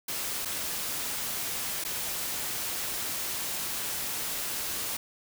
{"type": "noise with dropouts", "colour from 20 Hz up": "white", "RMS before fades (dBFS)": -33, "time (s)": [0.08, 4.97], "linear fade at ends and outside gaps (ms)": 5, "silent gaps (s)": [[0.45, 0.455], [1.84, 1.848]], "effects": []}